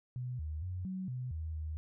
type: tone with pitch steps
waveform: sine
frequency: 125 / 77.1 / 91.1 / 187.5 / 126.2 / 79.6 / 77.9 Hz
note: B2 / D#2 / F#2 / F#3 / B2 / D#2 / D#2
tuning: +21 / -15 / -26 / +23 / +38 / +40 / +3 cents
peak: -36 dBFS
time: 0.16-1.77 s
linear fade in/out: 0 ms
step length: 230 ms
effects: none